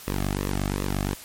sawtooth tone with flanger, 48.54 Hz, G1, 16 cents flat, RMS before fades -27 dBFS, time 0.07-1.15 s, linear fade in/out 10 ms, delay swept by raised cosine 1.3 to 2.13 ms, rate 2.7 Hz, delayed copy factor -0.7, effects white hiss -43 dBFS RMS until 1.24 s + MP3 64 kbps

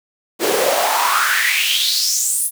pink noise with high-pass filter sweep, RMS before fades -17 dBFS, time 0.39-2.51 s, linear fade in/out 50 ms, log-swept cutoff 340 to 11000 Hz, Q 5.2, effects none

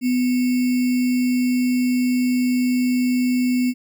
sine tone with sample-and-hold, 249.9 Hz, B3, 21 cents sharp, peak -16 dBFS, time 0.01-3.74 s, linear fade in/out 50 ms, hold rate 2450 Hz, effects none

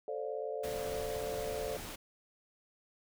sine chord, D minor seventh, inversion second, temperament just, 440.5 / 528.6 / 587.3 / 704.8 Hz, A4 / C5 / D5 / F5, +2 / +18 / 0 / +16 cents, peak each -39 / -41 / -41 / -45 dBFS, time 0.08-1.77 s, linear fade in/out 2 ms
pink noise, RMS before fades -44 dBFS, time 0.63-1.96 s, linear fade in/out 10 ms
effects none

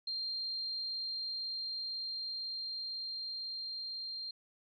sine tone with level ramp, 4186 Hz, C8, in tune, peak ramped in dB -35 to -39 dBFS, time 0.07-4.31 s, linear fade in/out 5 ms, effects none

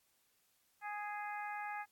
harmonic tone, 415.3 Hz, G#4, in tune, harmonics 2 / 3 / 4 / 5 / 6, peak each -42 / -49 / -47 / -49 / -54 dBFS, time 0.81-1.86 s, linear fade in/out 50 ms, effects white hiss -75 dBFS RMS until 1.91 s + AAC 64 kbps

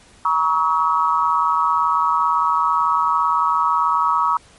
sine tone cluster, 953 / 1124 / 1282 Hz, A#5 / C#6 / E6, +38 / +24 / -49 cents, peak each -19 dBFS, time 0.25-4.37 s, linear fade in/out 2 ms, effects pink hiss -49 dBFS RMS until 4.58 s + MP3 48 kbps

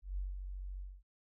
sine tone with ADSR envelope, 46.93 Hz, F#1, 25 cents sharp, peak -34 dBFS, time 0.02-1.03 s, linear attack 150 ms, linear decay 180 ms, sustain -6 dB, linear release 240 ms, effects none

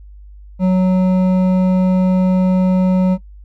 sine tone with hard clipping, 185.2 Hz, F#3, 2 cents sharp, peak -12 dBFS, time 0.59-3.18 s, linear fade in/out 50 ms, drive 9 dB, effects noise-tail reverb RT60 0.1 s tail -20 dB re dry + added 50 Hz sine -35 dBFS peak until 3.44 s

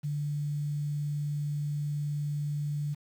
sine tone with quantisation, 146.83 Hz, D3, in tune, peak -29 dBFS, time 0.03-2.95 s, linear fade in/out 20 ms, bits 9, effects none

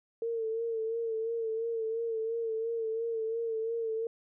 sine tone with vibrato, 452.7 Hz, A4, 49 cents sharp, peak -30 dBFS, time 0.22-4.07 s, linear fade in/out 2 ms, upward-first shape sine, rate 2.9 Hz, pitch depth 43 cents each way, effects none

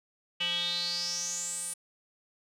square tone with band-pass filter sweep, 174.61 Hz, F3, in tune, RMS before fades -33 dBFS, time 0.4-1.74 s, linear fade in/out 10 ms, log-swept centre 2900 to 9500 Hz, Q 8.7, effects none

